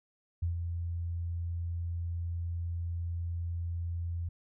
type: tone with ADSR envelope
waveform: sine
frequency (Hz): 85.3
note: F2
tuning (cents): -40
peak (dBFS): -27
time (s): 0.42-4.29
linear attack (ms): 9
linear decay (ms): 120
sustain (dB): -5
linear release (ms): 7
effects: none